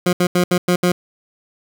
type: tone bursts at uneven times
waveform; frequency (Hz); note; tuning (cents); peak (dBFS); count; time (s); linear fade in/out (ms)
20% pulse; 178.2; F3; +35; -8; 6; 0.06-0.13 / 0.2-0.27 / 0.35-0.44 / 0.51-0.58 / 0.68-0.76 / 0.83-0.92; 5
effects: none